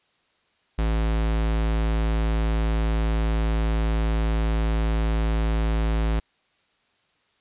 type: tone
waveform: square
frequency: 55 Hz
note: A1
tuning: in tune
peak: -21 dBFS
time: 0.78-6.2 s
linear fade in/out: 10 ms
effects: white hiss -66 dBFS RMS until 7.4 s + resampled to 8000 Hz